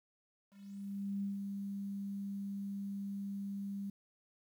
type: tone with ADSR envelope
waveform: sine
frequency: 199 Hz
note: G3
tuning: 26 cents sharp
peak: -34 dBFS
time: 0.5-3.9 s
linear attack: 730 ms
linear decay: 140 ms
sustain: -4 dB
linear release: 4 ms
effects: 11-bit